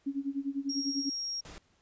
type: tone with tremolo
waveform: sine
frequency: 277.2 Hz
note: C#4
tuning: in tune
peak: -28 dBFS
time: 0.06-1.1 s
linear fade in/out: 10 ms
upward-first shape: sine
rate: 10 Hz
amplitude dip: 90%
type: tone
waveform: sine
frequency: 5588 Hz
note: F8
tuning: in tune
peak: -33 dBFS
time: 0.69-1.41 s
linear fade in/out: 10 ms
type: noise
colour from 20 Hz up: pink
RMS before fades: -47 dBFS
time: 1.45-1.58 s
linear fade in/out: 0 ms
effects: pink hiss -69 dBFS RMS until 1.81 s + resampled to 16000 Hz